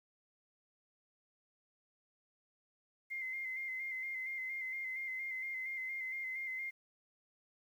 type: tone with vibrato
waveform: sine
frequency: 2084 Hz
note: C7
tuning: 7 cents flat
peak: -38 dBFS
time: 3.1-6.71 s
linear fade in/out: 20 ms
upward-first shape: square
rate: 4.3 Hz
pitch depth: 28 cents each way
effects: 11-bit